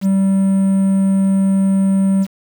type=tone with quantisation; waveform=triangle; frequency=193.6 Hz; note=G3; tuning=21 cents flat; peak=-9 dBFS; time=0.01-2.27 s; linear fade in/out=50 ms; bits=6; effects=none